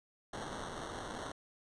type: noise with sample-and-hold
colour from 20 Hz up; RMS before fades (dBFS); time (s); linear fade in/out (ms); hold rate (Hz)
white; -43; 0.33-1.32; 5; 2450
effects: resampled to 22050 Hz